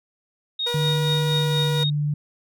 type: tone with tremolo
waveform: sine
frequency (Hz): 3729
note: A#7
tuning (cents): 0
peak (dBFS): -21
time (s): 0.59-1.9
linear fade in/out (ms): 5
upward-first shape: triangle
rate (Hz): 4.2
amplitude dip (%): 80
type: tone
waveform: sawtooth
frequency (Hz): 480.4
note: B4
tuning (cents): -48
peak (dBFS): -22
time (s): 0.66-1.84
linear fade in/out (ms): 10
type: tone with pitch glide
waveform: sine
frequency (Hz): 150 to 147.59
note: D3 to D3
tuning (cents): +37 to +9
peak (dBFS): -20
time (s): 0.74-2.14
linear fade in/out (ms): 5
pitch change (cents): -28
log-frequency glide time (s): 1.25-1.62
effects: none